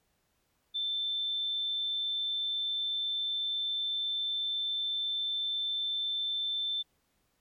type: tone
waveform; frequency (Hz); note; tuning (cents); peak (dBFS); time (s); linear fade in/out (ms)
sine; 3546; A7; +13; -30; 0.74-6.83; 20
effects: pink hiss -75 dBFS RMS until 7.4 s + AAC 64 kbps